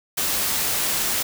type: noise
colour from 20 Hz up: white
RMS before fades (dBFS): -23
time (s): 0.17-1.23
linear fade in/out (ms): 10
effects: none